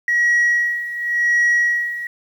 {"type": "tone with tremolo", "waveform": "sine", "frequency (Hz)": 1911, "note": "A#6", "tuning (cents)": 43, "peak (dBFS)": -10, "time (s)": [0.08, 2.07], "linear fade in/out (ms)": 2, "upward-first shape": "sine", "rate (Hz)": 0.91, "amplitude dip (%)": 80, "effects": ["tanh soft clip ceiling -11 dBFS", "8-bit"]}